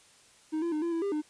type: tone with pitch steps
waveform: triangle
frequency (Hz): 312.5 / 339.6 / 305.1 / 339.4 / 331.3 / 399.8 / 303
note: D#4 / F4 / D#4 / F4 / E4 / G4 / D#4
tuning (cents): +8 / -48 / -34 / -49 / +9 / +34 / -46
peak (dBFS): -26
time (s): 0.52-1.22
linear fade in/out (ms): 20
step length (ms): 100
effects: white hiss -59 dBFS RMS until 1.29 s + resampled to 22050 Hz